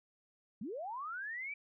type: linear sweep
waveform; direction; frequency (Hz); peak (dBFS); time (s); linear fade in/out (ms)
sine; up; 174.61 to 2349; -39; 0.61-1.54; 5
effects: none